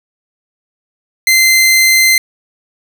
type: tone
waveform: sawtooth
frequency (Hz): 2074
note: C7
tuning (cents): -16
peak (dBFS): -3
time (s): 1.27-2.18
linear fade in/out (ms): 2
effects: none